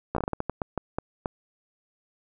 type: slowing click train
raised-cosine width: 1 ms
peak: -13 dBFS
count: 13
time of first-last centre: 0.15-1.258 s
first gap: 14 ms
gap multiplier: 1.31
effects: none